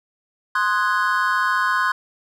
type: chord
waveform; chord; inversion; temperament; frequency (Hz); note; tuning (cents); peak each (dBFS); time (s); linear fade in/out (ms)
triangle; Ab dominant seventh; first; equal; 1046.5 / 1244.5 / 1480 / 1661.2; C6 / Eb6 / Gb6 / Ab6; 0 / 0 / 0 / 0; -19 / -24 / -20 / -24; 0.55-1.92; 5
effects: none